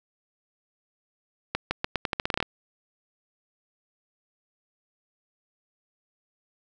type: accelerating click train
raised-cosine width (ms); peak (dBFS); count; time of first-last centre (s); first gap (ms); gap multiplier
0.3; -9; 13; 1.55-2.427; 160; 0.84
effects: none